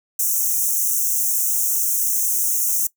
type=high-pass noise; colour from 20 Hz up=white; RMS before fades=-20 dBFS; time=0.19-2.87 s; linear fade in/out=5 ms; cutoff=5800 Hz; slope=96 dB/octave; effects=noise-tail reverb RT60 0.1 s tail -20 dB re dry